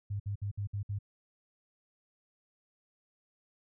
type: tone bursts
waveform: sine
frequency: 101.3 Hz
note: G#2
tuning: 43 cents flat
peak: -32 dBFS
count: 6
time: 0.1-0.989 s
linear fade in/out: 10 ms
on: 99 ms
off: 59 ms
effects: none